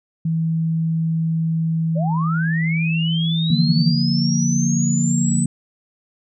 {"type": "tone with pitch glide", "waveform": "sine", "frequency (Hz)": [162.6, 163.73], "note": ["E3", "E3"], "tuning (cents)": [-23, -11], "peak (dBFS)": -17, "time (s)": [0.25, 3.95], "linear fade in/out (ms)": 5, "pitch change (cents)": 12, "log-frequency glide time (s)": [2.24, 3.34]}
{"type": "linear sweep", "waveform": "sine", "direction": "up", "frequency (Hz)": [527, 8100], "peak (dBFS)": -24, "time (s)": [1.95, 5.46], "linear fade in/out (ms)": 20}
{"type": "chord", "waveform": "sine", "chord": "Bb major", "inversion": "first", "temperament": "just", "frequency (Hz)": [145.68, 174.81, 233.1], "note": ["D3", "F3", "Bb3"], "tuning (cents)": [-14, 2, 0], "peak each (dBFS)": -20, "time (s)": [3.5, 5.46], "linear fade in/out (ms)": 5}
{"effects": []}